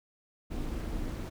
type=noise with amplitude modulation; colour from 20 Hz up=brown; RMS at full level=-32 dBFS; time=0.5-1.3 s; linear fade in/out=20 ms; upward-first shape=sine; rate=278 Hz; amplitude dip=70%; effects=none